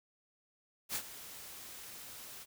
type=noise with ADSR envelope; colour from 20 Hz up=white; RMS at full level=-35 dBFS; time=0.89-2.46 s; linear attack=59 ms; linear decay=68 ms; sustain=-14 dB; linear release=42 ms; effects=none